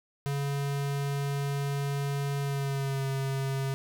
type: tone with pitch glide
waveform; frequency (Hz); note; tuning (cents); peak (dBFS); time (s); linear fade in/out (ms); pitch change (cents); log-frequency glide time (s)
square; 140.8 to 135.53; C#3 to C#3; +27 to -39; -29; 0.26-3.74; 0; -66; 2.41-3.06
effects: none